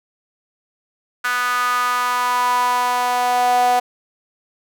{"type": "tone with high-pass filter sweep", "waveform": "sawtooth", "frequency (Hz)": 246.9, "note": "B3", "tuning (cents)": 0, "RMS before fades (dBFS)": -18, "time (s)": [1.24, 3.8], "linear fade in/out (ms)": 10, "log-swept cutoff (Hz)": [1400, 700], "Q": 5.9, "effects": []}